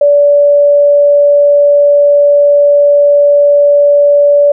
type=tone; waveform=sine; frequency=577 Hz; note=D5; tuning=31 cents flat; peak=-3 dBFS; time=0.01-4.52 s; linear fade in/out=5 ms; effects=none